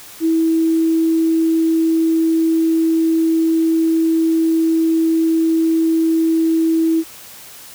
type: tone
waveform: sine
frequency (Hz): 325.2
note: E4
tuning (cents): -23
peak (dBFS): -12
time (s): 0.2-7.04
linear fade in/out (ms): 50
effects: white hiss -38 dBFS RMS until 7.74 s